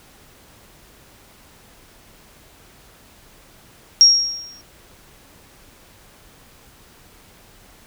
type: tone with exponential decay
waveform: sine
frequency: 5588 Hz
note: F8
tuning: in tune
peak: -4 dBFS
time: 4.01-4.61 s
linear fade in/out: 0 ms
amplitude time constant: 130 ms
effects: pink hiss -49 dBFS RMS until 7.86 s